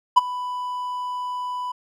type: tone with ADSR envelope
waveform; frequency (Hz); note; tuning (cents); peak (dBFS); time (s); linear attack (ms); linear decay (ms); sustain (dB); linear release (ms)
triangle; 993; B5; +9; -5; 0.16-1.72; 16; 22; -19; 7
effects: none